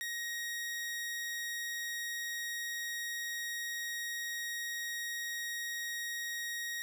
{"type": "tone", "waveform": "sawtooth", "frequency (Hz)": 1882, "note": "A#6", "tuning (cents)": 16, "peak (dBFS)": -33, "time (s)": [0.01, 6.82], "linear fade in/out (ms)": 0, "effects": ["12-bit"]}